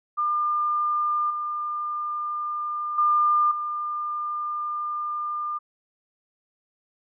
sine tone with level steps, 1202 Hz, D6, 40 cents sharp, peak -21 / -26 / -17 / -26 dBFS, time 0.17-5.59 s, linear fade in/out 20 ms, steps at 1.3 / 2.98 / 3.51 s, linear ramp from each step 5 ms, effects none

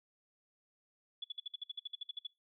sine tone bursts, 3426 Hz, A7, 47 cents flat, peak -38 dBFS, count 14, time 1.22-2.269 s, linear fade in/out 5 ms, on 22 ms, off 57 ms, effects noise-tail reverb RT60 0.2 s tail -20 dB re dry

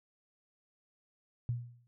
sine tone with exponential decay, 120 Hz, B2, 49 cents flat, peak -28 dBFS, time 1.49-1.87 s, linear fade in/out 0 ms, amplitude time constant 82 ms, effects none

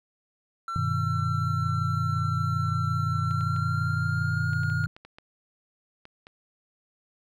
triangle tone with pitch glide, 1349 to 1422.6 Hz, E6 to F6, +40 to +32 cents, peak -28 dBFS, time 0.68-4.86 s, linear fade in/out 2 ms, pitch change +92 cents, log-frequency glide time 3.2-4.51 s
sine chord, G augmented, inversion none, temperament equal, 98 / 123.47 / 155.56 Hz, G2 / B2 / D#3, 0 / 0 / 0 cents, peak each -29 dBFS, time 0.76-4.87 s, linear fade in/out 0 ms
clicks, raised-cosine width 0.3 ms, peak -30 dBFS, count 12, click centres 3.31 / 3.409 / 3.563 / 4.533 / 4.634 / 4.7 / 4.84 / 4.965 / 5.05 / 5.185 / 6.054 / 6.269 s
effects none

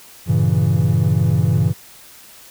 triangle chord, G diminished seventh, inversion none, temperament equal, 98 / 116.54 / 138.59 / 164.81 Hz, G2 / Bb2 / Db3 / Fb3, 0 / 0 / 0 / 0 cents, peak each -16 dBFS, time 0.26-1.74 s, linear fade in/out 50 ms, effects tanh soft clip ceiling -5 dBFS + white hiss -43 dBFS RMS until 2.5 s

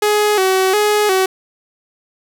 sawtooth tone with vibrato, 398 Hz, G4, 26 cents sharp, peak -8 dBFS, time 0.02-1.26 s, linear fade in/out 5 ms, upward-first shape square, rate 1.4 Hz, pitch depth 90 cents each way, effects 8-bit

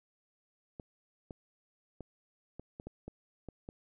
clicks, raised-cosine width 2 ms, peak -30 dBFS, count 9, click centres 0.798 / 1.308 / 2.007 / 2.596 / 2.799 / 2.87 / 3.08 / 3.487 / 3.689 s, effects none

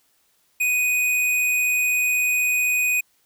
square tone, 2489 Hz, D#7, in tune, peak -19 dBFS, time 0.6-3.01 s, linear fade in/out 10 ms, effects white hiss -64 dBFS RMS until 3.25 s

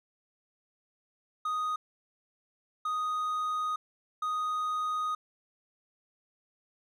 triangle tone bursts at uneven times, 1244.5 Hz, D#6, in tune, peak -27 dBFS, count 3, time 1.45-1.76 / 2.85-3.76 / 4.22-5.15 s, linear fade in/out 5 ms, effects none

